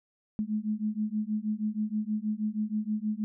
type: beating tone pair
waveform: sine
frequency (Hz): 210.4 / 216.7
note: G#3 / A3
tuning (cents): +23 / -26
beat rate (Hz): 6.3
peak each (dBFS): -31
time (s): 0.39-3.24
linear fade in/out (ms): 0
effects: none